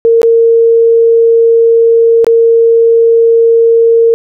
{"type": "tone with dropouts", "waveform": "sine", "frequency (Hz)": 459.5, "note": "A#4", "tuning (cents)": -25, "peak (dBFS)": -3, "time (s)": [0.05, 4.14], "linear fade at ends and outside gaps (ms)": 0, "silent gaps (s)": [[0.217, 0.231], [2.245, 2.267]], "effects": []}